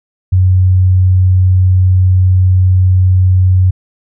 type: tone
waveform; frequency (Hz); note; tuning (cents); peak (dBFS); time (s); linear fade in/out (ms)
sine; 92.5; F#2; 0; -5; 0.32-3.71; 10
effects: none